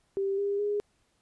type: tone with pitch steps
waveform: sine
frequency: 392 / 402.1 / 412.4 Hz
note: G4 / G4 / G#4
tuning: 0 / +44 / -12 cents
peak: -26 dBFS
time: 0.17-0.8 s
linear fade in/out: 0 ms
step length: 210 ms
effects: pink hiss -71 dBFS RMS until 1.21 s + resampled to 24000 Hz